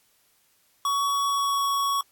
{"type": "tone with pitch glide", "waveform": "square", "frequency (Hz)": [1124, 1116.9], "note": ["C#6", "C#6"], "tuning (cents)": [24, 13], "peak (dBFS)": -23, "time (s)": [0.85, 2.01], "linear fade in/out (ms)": 2, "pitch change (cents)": -11, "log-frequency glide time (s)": [1.22, 1.67], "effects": ["white hiss -64 dBFS RMS until 2.11 s", "AAC 64 kbps"]}